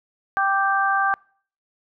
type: harmonic tone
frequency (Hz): 392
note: G4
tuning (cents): 0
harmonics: 2 / 3 / 4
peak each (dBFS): -22 / -22 / -22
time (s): 0.37-1.14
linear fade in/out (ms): 0
effects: noise-tail reverb RT60 0.5 s tail -26 dB re dry